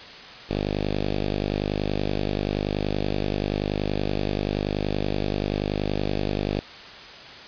5% pulse tone with notch filter, 50.5 Hz, G#1, 48 cents flat, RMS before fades -26 dBFS, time 0.49-6.6 s, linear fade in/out 10 ms, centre 1400 Hz, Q 0.9, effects white hiss -41 dBFS RMS until 7.47 s + resampled to 11025 Hz

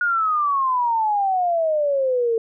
sine exponential sweep, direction down, 1453 to 447.5 Hz, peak -17 dBFS, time 0.01-2.38 s, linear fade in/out 2 ms, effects none

